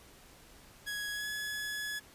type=tone with pitch glide; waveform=sawtooth; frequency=1668 to 1696.2 Hz; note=G#6 to G#6; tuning=+7 to +36 cents; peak=-32 dBFS; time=0.86-2 s; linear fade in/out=20 ms; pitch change=+29 cents; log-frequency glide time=1.12-1.28 s; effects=pink hiss -57 dBFS RMS until 2.14 s + resampled to 32000 Hz